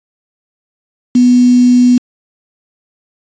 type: tone with quantisation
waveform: sine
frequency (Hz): 246.9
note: B3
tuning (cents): 0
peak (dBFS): -4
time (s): 1.15-1.98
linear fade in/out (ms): 5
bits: 4
effects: resampled to 16000 Hz